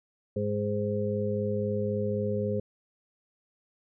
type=harmonic tone; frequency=103.83 Hz; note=G#2; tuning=in tune; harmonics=1 / 2 / 4 / 5; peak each=-32 / -32 / -32 / -32 dBFS; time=0.36-2.6 s; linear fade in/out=5 ms; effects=none